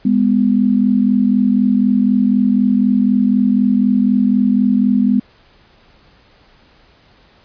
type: tone pair together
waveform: sine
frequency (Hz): 205.2 / 249.2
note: G#3 / B3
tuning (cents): -21 / +16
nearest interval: minor third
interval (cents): 337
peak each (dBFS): -13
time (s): 0.05-5.2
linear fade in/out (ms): 5
effects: pink hiss -50 dBFS RMS until 7.44 s + resampled to 11025 Hz